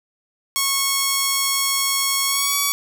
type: tone with pitch glide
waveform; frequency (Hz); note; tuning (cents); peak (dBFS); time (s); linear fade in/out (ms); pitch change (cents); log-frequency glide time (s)
5% pulse; 1099 to 1132.5; C#6 to C#6; -15 to +37; -6; 0.56-2.72; 0; +52; 2.26-2.57
effects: none